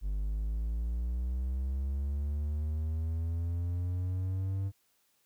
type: linear sweep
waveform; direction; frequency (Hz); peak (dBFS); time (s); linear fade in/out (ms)
triangle; up; 48.66 to 98; -28; 0.01-4.72; 50
effects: white hiss -72 dBFS RMS until 5.25 s